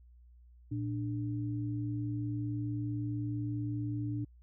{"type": "tone pair together", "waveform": "sine", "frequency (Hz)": [115.6, 295.8], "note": ["A#2", "D4"], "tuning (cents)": [-14, 13], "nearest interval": "octave + major third", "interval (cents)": 1627, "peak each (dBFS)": [-34, -37], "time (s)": [0.71, 4.25], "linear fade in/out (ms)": 10, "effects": ["added 60 Hz sine -55 dBFS peak until 4.42 s"]}